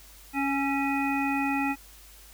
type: harmonic tone with a mistuned harmonic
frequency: 277.2 Hz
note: C#4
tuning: in tune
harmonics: 1 / 3 / 5 / 7 / 9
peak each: -27 / -30 / -37 / -36 / -32 dBFS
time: 0.33-1.76 s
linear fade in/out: 50 ms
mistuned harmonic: 5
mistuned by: -42 cents
effects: added 50 Hz sine -52 dBFS peak until 2.33 s + white hiss -52 dBFS RMS until 2.33 s